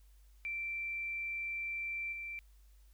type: tone with level steps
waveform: sine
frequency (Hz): 2346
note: D7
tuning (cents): -2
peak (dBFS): -36 / -40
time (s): 0.45-2.39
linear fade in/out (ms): 0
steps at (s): 2.12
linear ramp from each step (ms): 10
effects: added 50 Hz sine -58 dBFS peak until 2.93 s + white hiss -73 dBFS RMS until 2.93 s